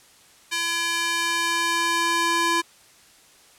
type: tone with high-pass filter sweep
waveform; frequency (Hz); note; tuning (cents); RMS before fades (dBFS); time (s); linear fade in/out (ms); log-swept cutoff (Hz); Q
square; 338; E4; +43; -23; 0.51-2.62; 20; 2000 to 760; 0.9
effects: white hiss -53 dBFS RMS until 3.58 s + low-pass 10000 Hz 12 dB/octave